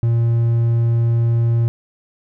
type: tone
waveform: triangle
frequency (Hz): 116.54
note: A#2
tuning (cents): 0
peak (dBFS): -11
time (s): 0.03-1.68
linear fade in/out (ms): 0
effects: none